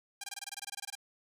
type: tone bursts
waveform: 5% pulse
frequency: 801 Hz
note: G5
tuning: 37 cents sharp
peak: -27 dBFS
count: 15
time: 0.21-0.953 s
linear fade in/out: 5 ms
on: 29 ms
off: 22 ms
effects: none